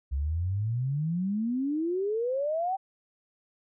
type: exponential sweep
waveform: sine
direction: up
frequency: 65.41 to 784 Hz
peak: -26 dBFS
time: 0.11-2.77 s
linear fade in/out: 20 ms
effects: none